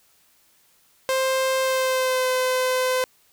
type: tone with pitch glide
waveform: sawtooth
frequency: 525 to 511.5 Hz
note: C5 to C5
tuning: +6 to -39 cents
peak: -16 dBFS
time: 1.09-3.04 s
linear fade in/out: 0 ms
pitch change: -45 cents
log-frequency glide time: 1.62-2.28 s
effects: white hiss -60 dBFS RMS until 3.32 s